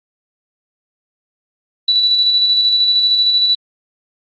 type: tone with tremolo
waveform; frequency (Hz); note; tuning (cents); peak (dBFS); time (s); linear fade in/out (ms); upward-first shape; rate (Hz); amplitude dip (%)
sine; 3951; B7; 0; -9; 1.88-3.55; 5; square; 13; 30
effects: Opus 24 kbps